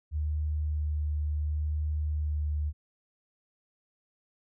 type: tone with vibrato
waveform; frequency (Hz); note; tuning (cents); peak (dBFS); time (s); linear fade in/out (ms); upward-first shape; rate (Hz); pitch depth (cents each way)
sine; 75.5; D2; +48; -27; 0.11-2.73; 50; sine; 0.71; 12
effects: none